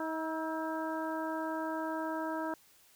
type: harmonic tone with a mistuned harmonic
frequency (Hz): 318.4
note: D#4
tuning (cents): +40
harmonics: 1 / 2 / 3 / 4 / 5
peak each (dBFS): -37 / -39 / -39 / -44 / -44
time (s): 0-2.54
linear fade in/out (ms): 2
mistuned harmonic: 4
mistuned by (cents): +47
effects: white hiss -63 dBFS RMS until 2.95 s